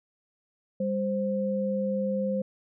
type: tone pair together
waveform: sine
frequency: 199.33 / 523.3 Hz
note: G3 / C5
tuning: +29 / 0 cents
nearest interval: octave + perfect fourth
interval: 1671 cents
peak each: -28 dBFS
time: 0.8-2.42 s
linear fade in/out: 5 ms
effects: none